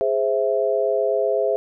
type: chord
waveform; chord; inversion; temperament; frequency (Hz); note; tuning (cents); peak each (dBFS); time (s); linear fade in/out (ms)
sine; Ab augmented; none; equal; 415.3 / 523.3 / 659.3; Ab4 / C5 / E5; 0 / 0 / 0; -22; 0.01-1.56; 0
effects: none